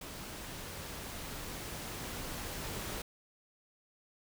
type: noise with level ramp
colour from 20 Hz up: pink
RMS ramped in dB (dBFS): -45 to -40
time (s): 0.01-3.02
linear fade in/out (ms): 5
effects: none